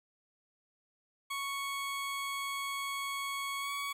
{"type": "tone with pitch glide", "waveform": "20% pulse", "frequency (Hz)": [1108.7, 1124.2], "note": ["C#6", "C#6"], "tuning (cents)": [0, 24], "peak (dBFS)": -30, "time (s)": [1.3, 3.93], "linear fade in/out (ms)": 10, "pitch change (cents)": 24, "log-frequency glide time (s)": [3.6, 3.7], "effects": []}